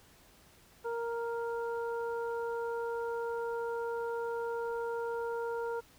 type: harmonic tone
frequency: 466.2 Hz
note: A#4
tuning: in tune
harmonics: 1 / 2 / 3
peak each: -34 / -40 / -44 dBFS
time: 0.84-5.81 s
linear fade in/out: 20 ms
effects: pink hiss -61 dBFS RMS until 5.98 s